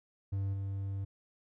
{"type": "tone with level steps", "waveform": "triangle", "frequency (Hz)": 98, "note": "G2", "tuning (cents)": 0, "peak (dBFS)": [-29, -32], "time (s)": [0.32, 1.05], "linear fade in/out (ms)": 10, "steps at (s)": 0.53, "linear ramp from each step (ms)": 10, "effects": []}